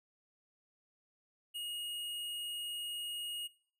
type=tone; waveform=square; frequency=2872 Hz; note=F7; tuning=48 cents sharp; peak=-39 dBFS; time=1.54-3.48 s; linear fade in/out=20 ms; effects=noise-tail reverb RT60 0.5 s tail -19 dB re dry